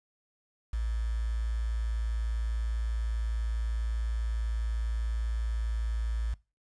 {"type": "tone with quantisation", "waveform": "sine", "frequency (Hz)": 56.2, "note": "A1", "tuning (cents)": 37, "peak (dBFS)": -28, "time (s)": [0.73, 6.34], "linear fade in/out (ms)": 5, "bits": 8, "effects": ["noise-tail reverb RT60 0.3 s tail -22 dB re dry", "resampled to 22050 Hz"]}